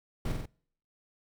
brown noise with echo, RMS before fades -31 dBFS, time 0.25-0.32 s, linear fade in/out 5 ms, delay 46 ms, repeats 3, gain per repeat -3 dB, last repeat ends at 0.458 s, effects noise-tail reverb RT60 0.6 s tail -26 dB re dry

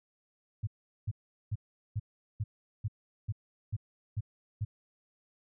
sine tone bursts, 105.9 Hz, G#2, 34 cents sharp, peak -29 dBFS, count 10, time 0.63-4.65 s, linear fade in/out 10 ms, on 42 ms, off 400 ms, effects none

